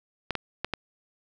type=clicks; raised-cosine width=0.3 ms; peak=-12 dBFS; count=4; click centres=0.307 / 0.353 / 0.646 / 0.737 s; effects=none